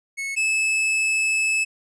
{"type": "tone pair in turn", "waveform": "45% pulse", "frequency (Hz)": [2196, 2607], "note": ["C#7", "E7"], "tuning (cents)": [-17, -20], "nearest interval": "minor third", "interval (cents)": 297, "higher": "second", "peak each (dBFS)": [-26, -19], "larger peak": "second", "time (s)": [[0.17, 0.36], [0.36, 1.65]], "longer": "second", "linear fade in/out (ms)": 20, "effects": ["resampled to 24000 Hz"]}